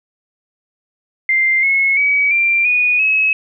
sine tone with pitch steps, 2093 / 2181 / 2272 / 2367 / 2466 / 2569 Hz, C7 / C#7 / C#7 / D7 / D#7 / E7, 0 / -29 / +42 / +13 / -16 / -45 cents, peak -11 dBFS, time 1.29-3.33 s, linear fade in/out 2 ms, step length 340 ms, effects none

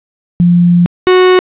sine / 45% pulse tone pair in turn, 174.61 / 368 Hz, F3 / F#4, 0 / -9 cents, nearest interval octave + minor second, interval 1291 cents, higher second, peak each -4 dBFS, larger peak neither, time 0.4-0.86 / 1.07-1.39 s, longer first, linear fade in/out 0 ms, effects resampled to 8000 Hz + 7-bit

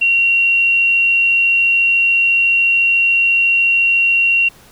sine tone with frequency modulation, 2747 Hz, F7, 29 cents flat, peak -10 dBFS, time 0.01-4.49 s, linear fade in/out 10 ms, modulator 28 Hz, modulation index 0.21, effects pink hiss -45 dBFS RMS until 4.71 s

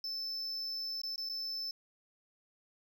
triangle tone with dropouts, 5274 Hz, E8, in tune, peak -35 dBFS, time 0.04-1.71 s, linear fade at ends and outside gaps 2 ms, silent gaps 1.017-1.034 / 1.16-1.179 / 1.29-1.296 s, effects none

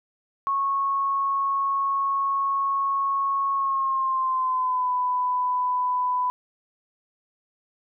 sine tone with pitch glide, 1100 to 997.1 Hz, C#6 to B5, -14 to +16 cents, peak -21 dBFS, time 0.47-6.3 s, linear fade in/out 0 ms, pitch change -170 cents, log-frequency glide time 3.54-4.92 s, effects none

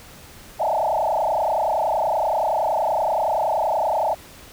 sine tone with frequency modulation, 749 Hz, F#5, 21 cents sharp, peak -18 dBFS, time 0.59-4.15 s, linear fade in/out 20 ms, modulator 30.6 Hz, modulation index 4.9, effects pink hiss -44 dBFS RMS until 4.52 s

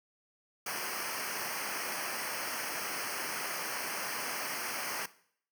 pink noise with comb filter, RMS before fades -37 dBFS, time 0.66-5.06 s, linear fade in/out 5 ms, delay 0.27 ms, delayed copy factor -0.95, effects noise-tail reverb RT60 0.6 s tail -18 dB re dry + high-pass 150 Hz 12 dB/octave

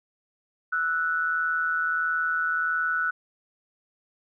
sine tone pair together, 1318.5 / 1480 Hz, E6 / F#6, 0 / 0 cents, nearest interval major second, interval 200 cents, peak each -29 / -24 dBFS, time 0.72-3.11 s, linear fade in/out 10 ms, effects none

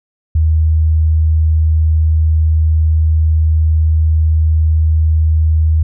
sine tone, 78.9 Hz, D#2, 25 cents sharp, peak -8 dBFS, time 0.35-5.83 s, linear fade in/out 5 ms, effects none

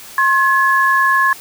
sine tone pair together, 1070.3 / 1699 Hz, C6 / G#6, +39 / +39 cents, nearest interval minor sixth, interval 800 cents, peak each -13 dBFS, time 0.18-1.33 s, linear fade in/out 2 ms, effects white hiss -36 dBFS RMS until 1.4 s

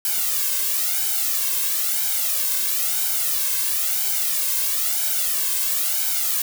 blue noise with flanger, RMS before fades -22 dBFS, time 0.05-6.42 s, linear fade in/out 2 ms, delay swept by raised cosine 1.3 to 1.91 ms, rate 1 Hz, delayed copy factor +1, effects none

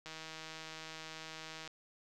click train, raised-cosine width 0.2 ms, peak -29 dBFS, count 258, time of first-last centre 0.06-1.676 s, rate 159 Hz, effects none

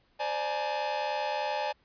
45% pulse tone cluster, 522 / 592 / 844 / 927 Hz, C5 / D5 / G#5 / A#5, -4 / +14 / +28 / -10 cents, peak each -39 / -34 / -32 / -39 dBFS, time 0.19-1.73 s, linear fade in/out 20 ms, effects pink hiss -68 dBFS RMS until 1.84 s + resampled to 11025 Hz

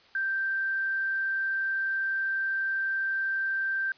sine tone with quantisation, 1568 Hz, G6, in tune, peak -26 dBFS, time 0.15-3.92 s, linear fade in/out 2 ms, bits 9, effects white hiss -58 dBFS RMS until 3.97 s + resampled to 11025 Hz

